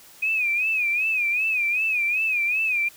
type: tone with vibrato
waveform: sine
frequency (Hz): 2489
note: D#7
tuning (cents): 0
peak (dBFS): -20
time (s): 0.22-2.89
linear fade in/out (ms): 10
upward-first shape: sine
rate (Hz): 2.6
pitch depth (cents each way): 110
effects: white hiss -49 dBFS RMS until 2.96 s